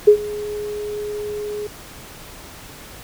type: tone with ADSR envelope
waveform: sine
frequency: 417.7 Hz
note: G#4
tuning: 10 cents sharp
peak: -3 dBFS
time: 0.07-1.67 s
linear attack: 11 ms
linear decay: 85 ms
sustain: -21 dB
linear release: 4 ms
effects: pink hiss -39 dBFS RMS until 3.03 s